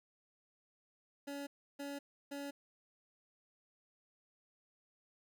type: tone bursts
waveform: 25% pulse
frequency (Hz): 282.7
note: C#4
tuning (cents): +34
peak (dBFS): -38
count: 3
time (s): 1.27-2.51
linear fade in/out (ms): 10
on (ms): 200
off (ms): 320
effects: none